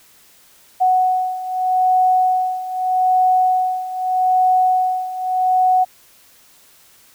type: beating tone pair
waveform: sine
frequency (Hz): 740 / 740.81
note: F#5 / F#5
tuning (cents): 0 / +2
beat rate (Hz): 0.81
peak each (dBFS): -19 / -15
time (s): 0.8-5.85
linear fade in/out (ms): 20
effects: white hiss -50 dBFS RMS until 7.14 s